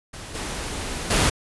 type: noise with level steps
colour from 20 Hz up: pink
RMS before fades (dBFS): -37 / -30 / -19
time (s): 0.13-1.3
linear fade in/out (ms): 10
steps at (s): 0.34 / 1.1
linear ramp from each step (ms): 10
effects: resampled to 24000 Hz